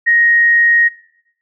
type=tone with frequency modulation; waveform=sine; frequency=1874 Hz; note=A#6; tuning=9 cents sharp; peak=-8 dBFS; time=0.06-0.89 s; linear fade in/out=20 ms; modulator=87.4 Hz; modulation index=0.22; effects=noise-tail reverb RT60 0.8 s tail -22 dB re dry